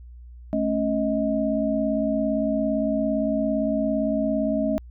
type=tone cluster; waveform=sine; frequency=218.2 / 275.8 / 629 Hz; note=A3 / C#4 / D#5; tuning=-14 / -9 / +19 cents; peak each=-25 dBFS; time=0.53-4.78 s; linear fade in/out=0 ms; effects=added 60 Hz sine -40 dBFS peak until 4.9 s